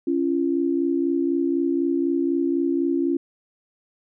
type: tone pair together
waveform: sine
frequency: 277.2 / 341.2 Hz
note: C#4 / F4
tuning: 0 / -40 cents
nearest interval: major third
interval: 360 cents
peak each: -22 / -22 dBFS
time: 0.07-3.17 s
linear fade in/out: 5 ms
effects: none